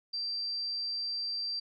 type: tone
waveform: sine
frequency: 4699 Hz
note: D8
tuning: in tune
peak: -32 dBFS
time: 0.13-1.6 s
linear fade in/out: 10 ms
effects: none